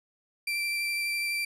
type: tone with vibrato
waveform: 35% pulse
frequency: 2349 Hz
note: D7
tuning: in tune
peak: -26 dBFS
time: 0.47-1.45 s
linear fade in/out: 5 ms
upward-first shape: square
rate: 12 Hz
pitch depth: 8 cents each way
effects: resampled to 32000 Hz + 11-bit